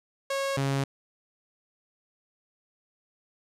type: tone pair in turn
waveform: sawtooth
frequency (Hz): 548 / 137.29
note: C#5 / C#3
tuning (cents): -20 / -16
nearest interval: 2 octaves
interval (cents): 2396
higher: first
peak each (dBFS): -23 / -21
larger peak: second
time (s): 0.3-0.57 / 0.57-0.84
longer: neither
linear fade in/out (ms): 5
effects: low-pass 10000 Hz 12 dB/octave